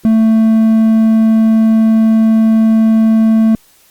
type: tone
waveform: triangle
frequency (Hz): 222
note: A3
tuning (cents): +16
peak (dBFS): -4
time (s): 0.05-3.55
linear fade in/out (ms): 0
effects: white hiss -48 dBFS RMS until 3.9 s + Opus 48 kbps